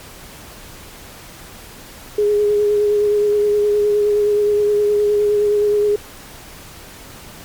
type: tone with vibrato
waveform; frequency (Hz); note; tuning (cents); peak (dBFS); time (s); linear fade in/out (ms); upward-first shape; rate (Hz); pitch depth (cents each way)
sine; 415.3; G#4; 0; -12; 2.18-5.96; 5; sine; 9.6; 18
effects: pink hiss -38 dBFS RMS until 7.44 s + MP3 96 kbps